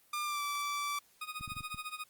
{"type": "tone with pitch glide", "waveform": "sawtooth", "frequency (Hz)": [1200, 1160.5], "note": ["D6", "D6"], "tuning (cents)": [37, -21], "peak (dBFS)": -30, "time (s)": [0.13, 0.99], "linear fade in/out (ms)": 5, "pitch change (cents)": -58, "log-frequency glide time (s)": [0.23, 0.42]}
{"type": "tone with tremolo", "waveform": "20% pulse", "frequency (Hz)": 1244.5, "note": "D#6", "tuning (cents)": 0, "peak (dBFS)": -32, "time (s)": [1.21, 2.04], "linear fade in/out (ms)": 5, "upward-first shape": "sine", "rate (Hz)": 14, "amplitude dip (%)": 85}
{"type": "clicks", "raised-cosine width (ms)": 5, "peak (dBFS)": -34, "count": 6, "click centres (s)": [1.41, 1.478, 1.519, 1.567, 1.607, 1.745]}
{"effects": ["white hiss -66 dBFS RMS until 2.09 s", "Opus 24 kbps"]}